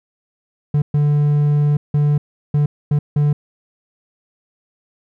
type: tone bursts at uneven times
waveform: triangle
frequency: 146.83 Hz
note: D3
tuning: in tune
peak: -10 dBFS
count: 6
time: 0.74-0.82 / 0.94-1.77 / 1.94-2.18 / 2.54-2.66 / 2.91-2.99 / 3.16-3.33 s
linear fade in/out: 5 ms
effects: none